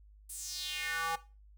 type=tone with high-pass filter sweep; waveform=square; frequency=164.81 Hz; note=E3; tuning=in tune; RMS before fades=-37 dBFS; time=0.29-1.16 s; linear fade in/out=10 ms; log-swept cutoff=10000 to 850 Hz; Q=3.3; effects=noise-tail reverb RT60 0.3 s tail -17 dB re dry + added 51 Hz sine -55 dBFS peak until 1.57 s